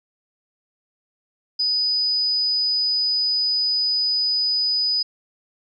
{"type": "tone", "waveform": "sine", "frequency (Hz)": 4980, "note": "D#8", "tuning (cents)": 1, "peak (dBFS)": -18, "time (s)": [1.59, 5.03], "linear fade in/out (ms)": 10, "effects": []}